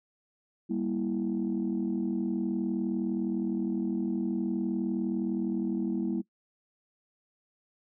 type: chord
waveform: sine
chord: E diminished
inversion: first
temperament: just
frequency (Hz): 197.78 / 237.3 / 329.6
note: G3 / Bb3 / E4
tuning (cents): +16 / +31 / 0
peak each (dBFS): -31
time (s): 0.69-6.22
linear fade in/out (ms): 20
effects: noise-tail reverb RT60 0.1 s tail -21 dB re dry + tanh soft clip ceiling -21 dBFS